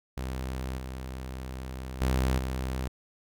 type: tone with level steps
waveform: sawtooth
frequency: 64.6 Hz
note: C2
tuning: 21 cents flat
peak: -28 / -32 / -20 / -26 dBFS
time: 0.17-2.88 s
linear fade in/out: 5 ms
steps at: 0.78 / 2.01 / 2.38 s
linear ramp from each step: 2 ms
effects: none